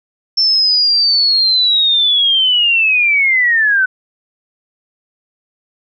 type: linear sweep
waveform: sine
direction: down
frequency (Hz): 5370 to 1493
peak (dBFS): -9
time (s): 0.37-3.86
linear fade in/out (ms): 10
effects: none